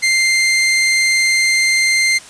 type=tone; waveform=sawtooth; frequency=2093 Hz; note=C7; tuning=in tune; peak=-8 dBFS; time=0.02-2.19 s; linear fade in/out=20 ms; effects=white hiss -38 dBFS RMS until 2.29 s + resampled to 22050 Hz